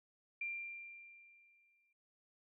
sine tone with exponential decay, 2377 Hz, D7, 20 cents sharp, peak -37 dBFS, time 0.41-1.93 s, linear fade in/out 5 ms, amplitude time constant 330 ms, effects none

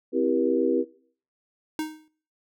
sine chord, C dominant seventh, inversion none, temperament equal with one note detuned, 261.6 / 329.6 / 392 / 478.4 Hz, C4 / E4 / G4 / Bb4, 0 / 0 / 0 / +45 cents, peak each -26 dBFS, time 0.12-0.85 s, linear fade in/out 50 ms
square tone with exponential decay, 311.1 Hz, D#4, in tune, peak -24 dBFS, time 1.79-2.08 s, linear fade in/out 1 ms, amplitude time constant 61 ms
effects noise-tail reverb RT60 0.5 s tail -20 dB re dry

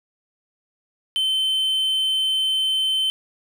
triangle tone, 3080 Hz, G7, 31 cents flat, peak -17 dBFS, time 1.16-3.1 s, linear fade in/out 0 ms, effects none

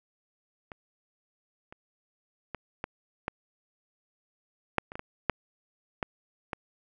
clicks, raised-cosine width 0.5 ms, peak -26 / -30 / -20 / -17 / -15 / -8 / -26 / -22 / -22 / -8 / -14 / -17 dBFS, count 12, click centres 0.718 / 1.725 / 2.547 / 2.841 / 3.281 / 4.783 / 4.919 / 4.955 / 4.994 / 5.297 / 6.028 / 6.532 s, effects none

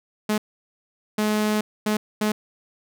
sawtooth tone bursts at uneven times, 212.6 Hz, G#3, 41 cents sharp, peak -16 dBFS, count 4, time 0.29-0.38 / 1.18-1.61 / 1.86-1.97 / 2.21-2.32 s, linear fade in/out 5 ms, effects none

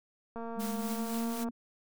click train, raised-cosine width 1 ms, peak -28 dBFS, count 260, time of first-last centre 0.36-1.486 s, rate 230 Hz
sine tone with pitch glide, 209.7 to 236.7 Hz, G#3 to A#3, +17 to +27 cents, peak -34 dBFS, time 0.56-1.51 s, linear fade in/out 20 ms, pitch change +210 cents, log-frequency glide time 0.75-1.37 s
white noise with tremolo, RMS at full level -42 dBFS, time 0.59-1.45 s, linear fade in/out 20 ms, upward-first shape triangle, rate 4 Hz, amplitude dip 50%
effects none

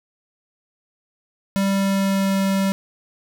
square tone with pitch glide, 196 to 194.31 Hz, G3 to G3, 0 to -15 cents, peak -18 dBFS, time 1.56-2.72 s, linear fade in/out 0 ms, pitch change -15 cents, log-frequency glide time 1.71-2.39 s, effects none

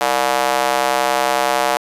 square tone with high-pass filter, 65.41 Hz, C2, in tune, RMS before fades -17 dBFS, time 0.01-1.77 s, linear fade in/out 0 ms, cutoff 700 Hz, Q 2.1, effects resampled to 32000 Hz + 7-bit

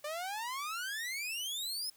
sawtooth exponential sweep, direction up, 582 to 5274 Hz, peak -33 dBFS, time 0.04-1.9 s, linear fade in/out 5 ms, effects white hiss -64 dBFS RMS until 1.96 s

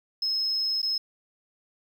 sine tone with dropouts, 5170 Hz, E8, 34 cents flat, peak -23 dBFS, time 0.22-0.98 s, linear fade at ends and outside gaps 5 ms, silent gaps 0.818-0.828 s, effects tanh soft clip ceiling -20 dBFS + 9-bit

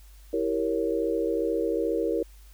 sine chord, E diminished seventh, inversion none, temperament equal, 329.6 / 392 / 466.2 / 554.4 Hz, E4 / G4 / Bb4 / Db5, 0 / 0 / 0 / 0 cents, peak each -29 / -31 / -27 / -32 dBFS, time 0.33-2.23 s, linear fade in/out 5 ms, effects added 50 Hz sine -47 dBFS peak until 2.53 s + white hiss -59 dBFS RMS until 2.53 s

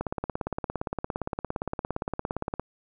click train, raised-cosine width 1 ms, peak -15 dBFS, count 46, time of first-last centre 0.01-2.596 s, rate 17.4 Hz, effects none

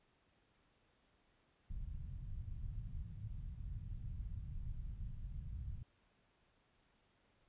pink low-pass noise, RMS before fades -45 dBFS, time 1.7-5.83 s, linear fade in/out 2 ms, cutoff 130 Hz, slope 24 dB/octave, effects pink hiss -75 dBFS RMS until 7.48 s + resampled to 8000 Hz

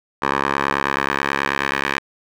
10% pulse tone with band-pass filter sweep, 69.3 Hz, C#2, in tune, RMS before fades -21 dBFS, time 0.22-1.99 s, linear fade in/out 5 ms, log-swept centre 1200 to 1900 Hz, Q 1.5, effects none

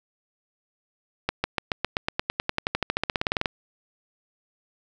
accelerating click train, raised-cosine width 0.3 ms, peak -7 dBFS, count 26, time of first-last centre 1.29-3.458 s, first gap 150 ms, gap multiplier 0.95, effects none

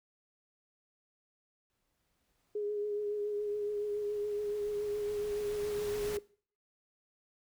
pink noise with exponential growth, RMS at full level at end -42 dBFS, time 1.7-6.17 s, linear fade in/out 0 ms, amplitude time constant 970 ms
sine tone with vibrato, 415.3 Hz, G#4, in tune, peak -32 dBFS, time 2.55-6.19 s, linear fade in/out 5 ms, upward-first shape triangle, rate 7.1 Hz, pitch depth 27 cents each way
effects noise-tail reverb RT60 0.5 s tail -22 dB re dry

